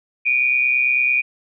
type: tone pair together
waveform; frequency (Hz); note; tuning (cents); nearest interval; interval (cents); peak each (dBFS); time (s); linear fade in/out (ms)
sine; 2330 / 2459; D7 / D#7; -14 / -21; minor second; 93; -20 / -16; 0.25-1.22; 20
effects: none